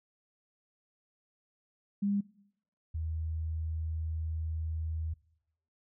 sine tone pair in turn, 201.5 / 79.97 Hz, G3 / D#2, +48 / +48 cents, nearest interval octave + major third, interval 1600 cents, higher first, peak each -27 / -32 dBFS, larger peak first, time 2.02-2.21 / 2.94-5.14 s, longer second, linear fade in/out 10 ms, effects noise-tail reverb RT60 0.8 s tail -22 dB re dry

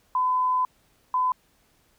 sine tone pair in turn, 1011 / 1011 Hz, B5 / B5, +40 / +40 cents, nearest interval unison, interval 0 cents, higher neither, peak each -20 dBFS, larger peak neither, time 0.15-0.65 / 1.14-1.32 s, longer first, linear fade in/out 2 ms, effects pink hiss -64 dBFS RMS until 1.98 s

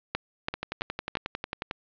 two click trains, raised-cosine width 0.3 ms, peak -15 / -11 dBFS, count 14 / 4, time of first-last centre 0.54-1.711 / 0.15-1.153 s, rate 11.1 / 2.99 Hz, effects resampled to 11025 Hz + 8-bit

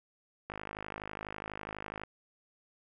click train, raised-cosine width 0.5 ms, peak -24 dBFS, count 81, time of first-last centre 0.5-2.036 s, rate 52.1 Hz, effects none

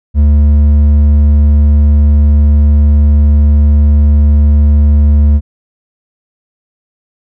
sine tone with hard clipping, 73.42 Hz, D2, in tune, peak -5 dBFS, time 0.14-5.41 s, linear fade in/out 50 ms, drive 5 dB, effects none

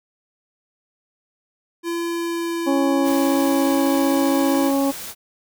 square tone with pitch glide, 339.4 to 331.1 Hz, F4 to E4, -49 to +8 cents, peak -23 dBFS, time 1.83-4.72 s, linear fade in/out 50 ms, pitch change -43 cents, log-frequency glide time 2.07-3.85 s
harmonic tone, 275.8 Hz, C#4, 9 cents flat, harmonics 1 / 2 / 3 / 4, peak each -18 / -23 / -27 / -32 dBFS, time 2.66-4.92 s, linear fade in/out 20 ms
white noise, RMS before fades -33 dBFS, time 3.03-5.15 s, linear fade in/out 50 ms
effects none

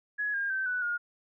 sine tone with pitch steps, 1681 / 1613.5 / 1548.6 / 1486.4 / 1426.7 Hz, G#6 / G6 / G6 / F#6 / F6, +20 / +50 / -22 / +7 / +37 cents, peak -28 dBFS, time 0.18-0.98 s, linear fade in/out 20 ms, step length 160 ms, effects none

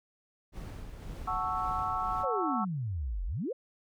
brown noise with tremolo, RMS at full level -40 dBFS, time 0.52-2.26 s, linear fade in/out 50 ms, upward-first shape sine, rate 1.9 Hz, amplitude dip 40%
sine chord, F# minor seventh, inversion none, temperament equal, 740 / 880 / 1108.7 / 1318.5 Hz, F#5 / A5 / C#6 / E6, 0 / 0 / 0 / 0 cents, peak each -35 / -38 / -34 / -34 dBFS, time 1.27-2.65 s, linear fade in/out 10 ms
sine exponential two-way sweep, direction down then up, 580 to 40.37 to 580 Hz, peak -31 dBFS, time 2.23-3.53 s, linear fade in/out 10 ms, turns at 3.25 s
effects none

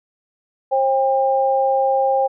sine tone pair together, 535 / 799.8 Hz, C5 / G5, +38 / +35 cents, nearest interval perfect fifth, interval 697 cents, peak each -17 dBFS, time 0.71-2.28 s, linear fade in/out 20 ms, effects none

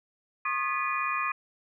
sine tone cluster, 1086 / 1223 / 1708 / 1982 / 2451 Hz, C#6 / D#6 / G#6 / B6 / D#7, -36 / -30 / +48 / +6 / -27 cents, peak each -32 / -31 / -37 / -38 / -32 dBFS, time 0.45-1.32 s, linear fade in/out 5 ms, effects none

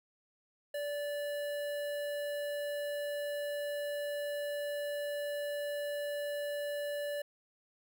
square tone with notch filter, 581 Hz, D5, 19 cents flat, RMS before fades -37 dBFS, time 0.74-7.22 s, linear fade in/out 5 ms, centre 6000 Hz, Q 1.2, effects none

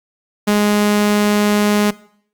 sawtooth tone, 207.7 Hz, G#3, in tune, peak -8 dBFS, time 0.47-1.91 s, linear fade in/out 10 ms, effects noise-tail reverb RT60 0.6 s tail -20 dB re dry + Opus 48 kbps

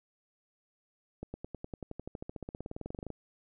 accelerating click train, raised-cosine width 2 ms, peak -26 dBFS, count 29, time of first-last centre 1.23-3.103 s, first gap 110 ms, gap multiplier 0.96, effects none

